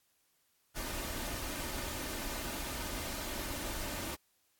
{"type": "noise with comb filter", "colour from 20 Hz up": "pink", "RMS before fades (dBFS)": -39, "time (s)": [0.75, 4.16], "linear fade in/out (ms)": 20, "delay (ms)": 3.3, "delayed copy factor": 0.5, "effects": ["white hiss -74 dBFS RMS until 4.59 s", "AAC 64 kbps"]}